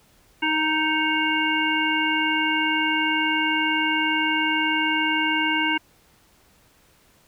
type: harmonic tone with a mistuned harmonic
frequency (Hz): 311.1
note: D#4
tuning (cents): 0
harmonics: 1 / 3 / 5 / 7 / 9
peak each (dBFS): -26 / -26 / -26 / -26 / -26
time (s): 0.42-5.78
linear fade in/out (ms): 10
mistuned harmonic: 7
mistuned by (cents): +21
effects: pink hiss -58 dBFS RMS until 7.27 s